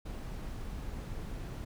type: noise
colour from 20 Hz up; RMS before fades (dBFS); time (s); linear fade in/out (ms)
brown; -40; 0.05-1.65; 10
effects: none